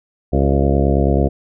harmonic tone with a mistuned harmonic, 69.3 Hz, C#2, in tune, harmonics 1 / 2 / 3 / 4 / 5 / 6 / 7 / 8 / 9 / 10, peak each -16 / -19 / -21 / -22 / -23 / -24 / -24 / -25 / -26 / -26 dBFS, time 0.32-1.29 s, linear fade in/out 20 ms, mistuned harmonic 6, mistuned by -46 cents, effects none

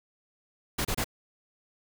pink noise bursts, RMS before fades -29 dBFS, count 3, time 0.78-1.044 s, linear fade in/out 10 ms, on 70 ms, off 27 ms, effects none

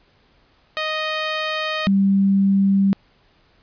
10% pulse / sine tone pair in turn, 622.3 / 196.01 Hz, D#5 / G3, 0 / 0 cents, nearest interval octave + minor sixth, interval 2000 cents, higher first, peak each -13 / -13 dBFS, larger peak neither, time 0.77-1.87 / 1.87-2.93 s, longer first, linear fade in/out 0 ms, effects pink hiss -58 dBFS RMS until 3.62 s + resampled to 11025 Hz

